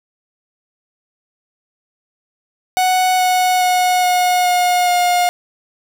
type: tone with pitch steps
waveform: 45% pulse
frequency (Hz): 740 / 734.5 / 729 / 723.5 / 718.1 / 712.7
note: F#5 / F#5 / F#5 / F#5 / F5 / F5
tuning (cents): 0 / -13 / -26 / -39 / +48 / +35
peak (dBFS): -12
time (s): 2.77-5.29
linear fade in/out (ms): 0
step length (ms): 420
effects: none